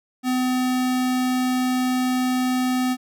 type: tone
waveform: square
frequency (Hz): 253.8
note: B3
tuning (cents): +47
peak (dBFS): -20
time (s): 0.23-2.97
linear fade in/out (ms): 50
effects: none